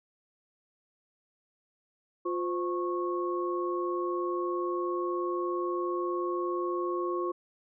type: tone cluster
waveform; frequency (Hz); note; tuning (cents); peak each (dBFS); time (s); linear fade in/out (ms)
sine; 352.9 / 516 / 1098; F4 / C5 / C#6; +18 / -24 / -17; -30 / -38 / -34; 2.25-7.32; 10
effects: none